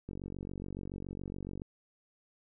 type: click train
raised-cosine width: 3 ms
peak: -28 dBFS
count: 73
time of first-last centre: 0.09-1.619 s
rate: 47.1 Hz
effects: none